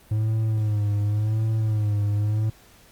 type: tone with vibrato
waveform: triangle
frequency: 106.7 Hz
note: G#2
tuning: 47 cents sharp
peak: -18 dBFS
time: 0.11-2.5 s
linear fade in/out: 5 ms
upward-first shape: sine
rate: 0.9 Hz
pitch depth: 65 cents each way
effects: pink hiss -53 dBFS RMS until 2.91 s + Opus 32 kbps